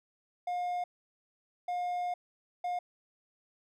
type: tone bursts at uneven times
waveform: triangle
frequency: 713 Hz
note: F5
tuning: 36 cents sharp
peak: -29 dBFS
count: 3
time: 0.47-0.84 / 1.68-2.14 / 2.64-2.79 s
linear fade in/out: 5 ms
effects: none

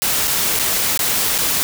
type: noise with dropouts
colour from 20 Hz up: white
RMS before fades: -18 dBFS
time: 0.02-1.63 s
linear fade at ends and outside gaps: 0 ms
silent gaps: 0.273-0.278 / 0.59-0.596 / 0.975-0.992 / 1.38-1.386 s
effects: none

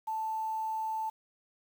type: tone with quantisation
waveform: sine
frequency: 880 Hz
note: A5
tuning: in tune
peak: -31 dBFS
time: 0.07-1.1 s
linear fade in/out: 10 ms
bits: 9
effects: none

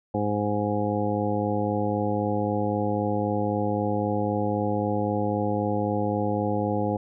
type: harmonic tone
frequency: 103.83 Hz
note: G#2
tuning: in tune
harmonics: 1 / 2 / 3 / 4 / 5 / 7 / 8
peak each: -30 / -29 / -30 / -33 / -29 / -33 / -32 dBFS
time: 0.14-6.97 s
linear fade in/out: 5 ms
effects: none

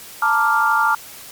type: chord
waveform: sine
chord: Bb major seventh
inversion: third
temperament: equal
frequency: 880 / 932.3 / 1174.7 / 1396.9 Hz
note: A5 / Bb5 / D6 / F6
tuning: 0 / 0 / 0 / 0 cents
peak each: -19 / -23 / -19 / -17 dBFS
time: 0.22-0.95 s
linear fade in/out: 5 ms
effects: white hiss -38 dBFS RMS until 1.31 s + MP3 96 kbps

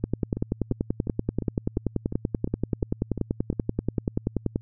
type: two click trains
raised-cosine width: 3 ms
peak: -11 / -17 dBFS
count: 48 / 10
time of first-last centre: 0.04-4.559 / 0.37-3.528 s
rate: 10.4 / 2.85 Hz
effects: added 111 Hz sine -45 dBFS peak until 4.61 s

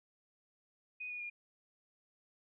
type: tone with pitch steps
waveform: sine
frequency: 2491 / 2455 / 2420 Hz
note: D#7 / D#7 / D#7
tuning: +1 / -24 / -49 cents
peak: -40 dBFS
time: 1-1.3 s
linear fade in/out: 10 ms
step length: 100 ms
effects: none

